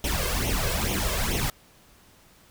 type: noise with flanger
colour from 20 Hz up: pink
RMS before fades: -26 dBFS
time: 0.04-1.5 s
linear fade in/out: 2 ms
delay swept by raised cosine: 0.32 to 1.92 ms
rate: 2.3 Hz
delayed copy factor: +0.75
effects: pink hiss -56 dBFS RMS until 2.5 s